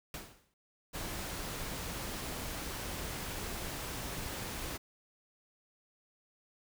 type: noise with exponential decay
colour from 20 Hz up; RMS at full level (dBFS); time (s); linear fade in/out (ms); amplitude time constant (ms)
pink; -40; 0.14-0.54; 2; 85
type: noise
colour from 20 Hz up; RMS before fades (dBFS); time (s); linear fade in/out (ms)
pink; -40; 0.93-4.78; 20
effects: none